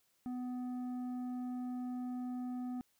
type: tone with tanh clipping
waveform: triangle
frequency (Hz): 249.4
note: B3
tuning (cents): +17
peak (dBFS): -39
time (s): 0.26-2.81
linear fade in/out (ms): 0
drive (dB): 12
effects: white hiss -75 dBFS RMS until 2.99 s